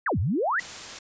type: exponential two-way sweep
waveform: sine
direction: down then up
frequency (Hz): 2073 to 78.5 to 2073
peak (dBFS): -22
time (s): 0.06-0.6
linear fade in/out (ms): 5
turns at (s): 0.19
type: noise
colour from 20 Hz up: white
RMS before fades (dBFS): -38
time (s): 0.59-0.99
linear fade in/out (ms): 5
effects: resampled to 16000 Hz